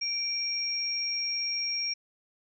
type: tone pair together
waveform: sine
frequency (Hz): 2348 / 5585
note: D7 / F8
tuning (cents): -1 / -1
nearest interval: octave + minor third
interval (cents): 1500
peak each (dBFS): -35 / -29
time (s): 0.01-1.94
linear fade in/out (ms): 10
effects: none